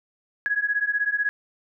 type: beating tone pair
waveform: sine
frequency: 1661.2 / 1677.2 Hz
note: G#6 / G#6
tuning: 0 / +17 cents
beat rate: 16 Hz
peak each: -25 / -24 dBFS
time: 0.46-1.29 s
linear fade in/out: 0 ms
effects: none